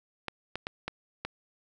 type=clicks; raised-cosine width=0.3 ms; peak=-17 dBFS; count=5; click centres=0.283 / 0.556 / 0.669 / 0.88 / 1.25 s; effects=none